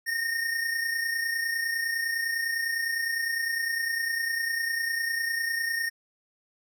square tone pair together, 1834.8 / 1864.7 Hz, A#6 / A#6, -28 / 0 cents, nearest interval unison, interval 28 cents, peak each -28 / -35 dBFS, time 0.06-5.9 s, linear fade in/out 20 ms, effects none

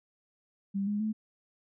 sine tone with pitch steps, 197.5 / 206.8 / 216.6 Hz, G3 / G#3 / A3, +13 / -7 / -27 cents, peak -28 dBFS, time 0.74-1.13 s, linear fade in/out 20 ms, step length 130 ms, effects none

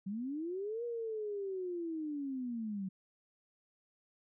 sine linear two-way sweep, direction up then down, 185 to 480 to 185 Hz, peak -36 dBFS, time 0.06-2.89 s, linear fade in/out 10 ms, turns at 0.84 s, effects none

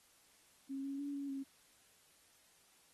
sine tone with pitch steps, 271.7 / 276.1 / 284.5 / 280.2 / 272.4 Hz, C#4 / C#4 / C#4 / C#4 / C#4, -35 / -7 / +45 / +19 / -30 cents, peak -39 dBFS, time 0.69-1.44 s, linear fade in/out 20 ms, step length 150 ms, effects white hiss -68 dBFS RMS until 2.93 s + AAC 32 kbps

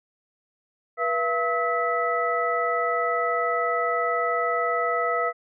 sine tone cluster, 485.1 / 677 / 1289 / 1976 Hz, B4 / E5 / E6 / B6, -31 / +46 / -39 / 0 cents, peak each -28 / -27 / -25 / -30 dBFS, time 0.97-5.33 s, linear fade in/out 50 ms, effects none

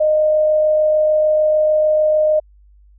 sine tone with amplitude modulation, 615 Hz, D#5, 20 cents flat, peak -10 dBFS, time 0-2.4 s, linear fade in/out 10 ms, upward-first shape sine, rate 46.7 Hz, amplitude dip 25%, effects added 50 Hz sine -45 dBFS peak until 2.98 s

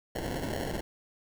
white noise with sample-and-hold, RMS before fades -34 dBFS, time 0.15-0.81 s, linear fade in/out 5 ms, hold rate 1225 Hz, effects none

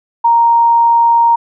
sine tone, 932.3 Hz, A#5, in tune, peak -6 dBFS, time 0.24-1.36 s, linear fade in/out 10 ms, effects none

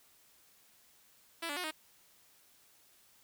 5% pulse tone with pitch steps, 332.9 / 289.3 / 360.6 / 312.1 Hz, E4 / D4 / F#4 / D#4, +17 / -26 / -45 / +5 cents, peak -25 dBFS, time 1.42-1.712 s, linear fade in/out 10 ms, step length 73 ms, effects white hiss -65 dBFS RMS until 3.23 s

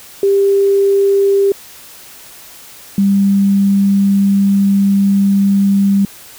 sine tone pair in turn, 396.1 / 198.05 Hz, G4 / G3, +18 / +18 cents, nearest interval octave, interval 1200 cents, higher first, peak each -8 dBFS, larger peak neither, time 0.23-1.52 / 2.98-6.05 s, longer second, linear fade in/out 2 ms, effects white hiss -37 dBFS RMS until 6.38 s

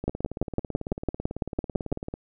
two click trains, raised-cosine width 2 ms, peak -19 / -11 dBFS, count 39 / 12, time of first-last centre 0.04-2.139 / 0.08-1.926 s, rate 18.1 / 5.96 Hz, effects none

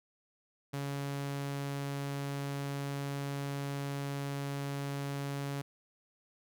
sawtooth tone, 140.4 Hz, C#3, 22 cents sharp, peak -31 dBFS, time 0.73-5.62 s, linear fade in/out 10 ms, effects none

